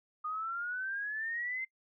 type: exponential sweep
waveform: sine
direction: up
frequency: 1224 to 2093 Hz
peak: -34 dBFS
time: 0.24-1.65 s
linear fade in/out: 10 ms
effects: noise-tail reverb RT60 0.1 s tail -24 dB re dry

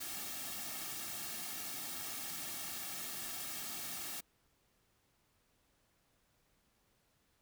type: noise with comb filter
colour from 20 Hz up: white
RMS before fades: -43 dBFS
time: 0-4.21 s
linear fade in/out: 10 ms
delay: 2 ms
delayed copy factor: -0.65
effects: pink hiss -75 dBFS RMS until 7.41 s

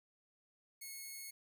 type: tone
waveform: 5% pulse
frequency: 2187 Hz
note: C#7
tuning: 24 cents flat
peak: -36 dBFS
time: 0.81-1.31 s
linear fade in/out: 10 ms
effects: none

